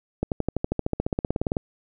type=accelerating click train; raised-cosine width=2 ms; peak=-10 dBFS; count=21; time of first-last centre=0.23-1.568 s; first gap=88 ms; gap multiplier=0.97; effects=none